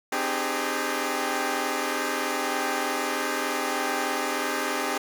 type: chord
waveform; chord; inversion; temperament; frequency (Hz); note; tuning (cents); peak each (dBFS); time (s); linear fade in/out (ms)
10% pulse; Ab major seventh; first; equal with one note detuned; 261.6 / 303.7 / 392 / 415.3; C4 / Eb4 / G4 / Ab4; 0 / -42 / 0 / 0; -23; 0.12-4.98; 5
effects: none